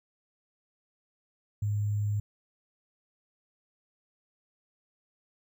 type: tone with sample-and-hold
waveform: sine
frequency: 103.83 Hz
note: G#2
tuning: in tune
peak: -26 dBFS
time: 1.62-2.2 s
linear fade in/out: 5 ms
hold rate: 7350 Hz
effects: none